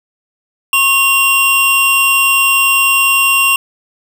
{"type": "tone pair together", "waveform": "square", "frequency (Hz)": [1082.9, 2770], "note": ["C#6", "F7"], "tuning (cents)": [-41, -15], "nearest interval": "octave + major third", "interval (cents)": 1626, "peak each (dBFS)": [-16, -10], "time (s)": [0.73, 3.56], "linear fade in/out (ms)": 2, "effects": []}